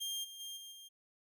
sawtooth tone with level steps, 3202 Hz, G7, 36 cents sharp, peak -34 / -45 / -40 / -45 / -48 dBFS, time 0-0.89 s, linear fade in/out 20 ms, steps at 0.23 / 0.39 / 0.56 / 0.71 s, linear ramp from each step 20 ms, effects none

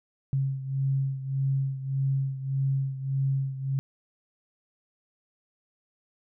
sine beating tone pair, 135.2 / 136.9 Hz, C#3 / C#3, -43 / -21 cents, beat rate 1.7 Hz, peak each -26 / -31 dBFS, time 0.33-3.79 s, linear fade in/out 0 ms, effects none

